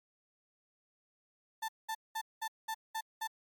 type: tone bursts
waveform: 35% pulse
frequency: 887 Hz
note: A5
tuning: 14 cents sharp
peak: -33 dBFS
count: 7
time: 1.62-3.275 s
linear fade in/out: 10 ms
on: 65 ms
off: 200 ms
effects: MP3 96 kbps